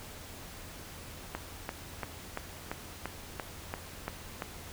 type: click train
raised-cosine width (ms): 0.5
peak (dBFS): -19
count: 10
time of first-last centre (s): 1.35-4.422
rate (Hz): 2.93
effects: added 85 Hz sine -52 dBFS peak until 4.72 s + pink hiss -47 dBFS RMS until 4.72 s